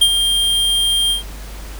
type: tone with ADSR envelope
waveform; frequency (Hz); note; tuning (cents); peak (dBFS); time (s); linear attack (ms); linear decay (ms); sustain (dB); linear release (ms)
square; 3197; G7; +33; -7; 0.01-1.23; 9; 64; -7; 120
effects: added 50 Hz sine -29 dBFS peak until 1.79 s + pink hiss -37 dBFS RMS until 1.79 s